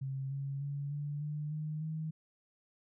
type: tone with pitch steps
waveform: sine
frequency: 134.8 / 138.35 / 141.99 / 145.73 / 149.57 / 153.51 / 157.55 Hz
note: C#3 / C#3 / C#3 / D3 / D3 / D#3 / D#3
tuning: -48 / -3 / +42 / -13 / +32 / -23 / +22 cents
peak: -35 dBFS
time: 0.01-2.11 s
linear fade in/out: 10 ms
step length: 300 ms
effects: none